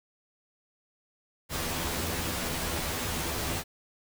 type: noise with comb filter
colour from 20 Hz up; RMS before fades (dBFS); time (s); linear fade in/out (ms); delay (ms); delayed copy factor
pink; -32; 1.49-3.64; 50; 12; +0.85
effects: none